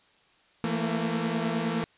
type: tone cluster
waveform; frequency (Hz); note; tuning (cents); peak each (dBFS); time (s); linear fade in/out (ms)
sawtooth; 167.1 / 222.2 / 231.9; E3 / A3 / A#3; +24 / +17 / -9; -27; 0.64-1.84; 0
effects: white hiss -62 dBFS RMS until 1.97 s + resampled to 8000 Hz